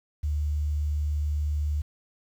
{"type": "tone with quantisation", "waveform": "sine", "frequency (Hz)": 74.4, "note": "D2", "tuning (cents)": 23, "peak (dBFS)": -24, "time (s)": [0.23, 1.82], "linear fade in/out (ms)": 10, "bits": 9, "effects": []}